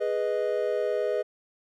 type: chord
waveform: triangle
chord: G# minor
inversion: none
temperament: equal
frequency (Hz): 415.3 / 493.9 / 622.3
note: G#4 / B4 / D#5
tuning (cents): 0 / 0 / 0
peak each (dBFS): -27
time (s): 0-1.23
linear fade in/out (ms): 20
effects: none